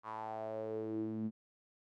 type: tone with band-pass filter sweep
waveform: sawtooth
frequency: 110 Hz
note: A2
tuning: in tune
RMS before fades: -40 dBFS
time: 0.03-1.31 s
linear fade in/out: 50 ms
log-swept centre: 1100 to 220 Hz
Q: 6
effects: none